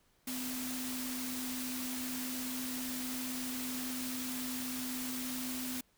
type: tone in noise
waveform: sine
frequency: 253.9 Hz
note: B3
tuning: 48 cents sharp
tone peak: -39 dBFS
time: 0.27-5.81 s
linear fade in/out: 5 ms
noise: white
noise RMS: -41 dBFS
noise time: 0.27-5.81 s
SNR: -1 dB
effects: pink hiss -71 dBFS RMS until 5.97 s